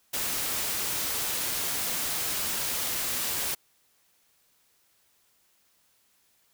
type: noise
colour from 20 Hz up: white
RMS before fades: -30 dBFS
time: 0.13-3.55 s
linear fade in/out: 10 ms
effects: white hiss -67 dBFS RMS until 6.53 s